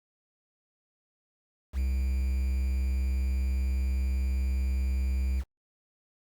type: tone with quantisation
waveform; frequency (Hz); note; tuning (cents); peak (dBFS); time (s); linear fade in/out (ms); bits
triangle; 65; C2; -11; -23; 1.73-5.44; 50; 8
effects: Opus 48 kbps